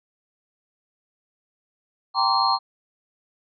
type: tone cluster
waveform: sine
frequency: 783 / 924 / 1046 / 1153 / 4226 Hz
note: G5 / A#5 / C6 / D6 / C8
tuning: -2 / -16 / -1 / -32 / +16 cents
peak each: -24 dBFS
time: 2.14-2.59 s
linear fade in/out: 50 ms
effects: none